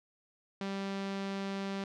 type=tone with low-pass filter; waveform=sawtooth; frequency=196 Hz; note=G3; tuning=in tune; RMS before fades=-37 dBFS; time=0.61-1.84 s; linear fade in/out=2 ms; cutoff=4500 Hz; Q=1.1; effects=none